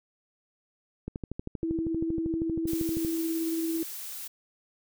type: click train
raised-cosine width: 3 ms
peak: -21 dBFS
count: 26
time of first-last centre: 1.08-3.049 s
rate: 12.7 Hz
type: tone with tremolo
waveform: sine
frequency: 327.4 Hz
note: E4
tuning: 12 cents flat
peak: -26 dBFS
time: 1.63-3.83 s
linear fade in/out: 2 ms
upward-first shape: sine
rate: 18 Hz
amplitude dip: 25%
type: noise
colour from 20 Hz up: blue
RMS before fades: -39 dBFS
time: 2.67-4.28 s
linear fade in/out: 10 ms
effects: none